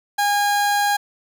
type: tone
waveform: 30% pulse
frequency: 817 Hz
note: G#5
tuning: 29 cents flat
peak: -14 dBFS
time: 0.18-0.97 s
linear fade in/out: 10 ms
effects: none